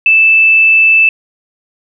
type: tone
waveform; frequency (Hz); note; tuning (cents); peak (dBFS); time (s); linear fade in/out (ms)
sine; 2637; E7; 0; -4; 0.06-1.09; 2
effects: none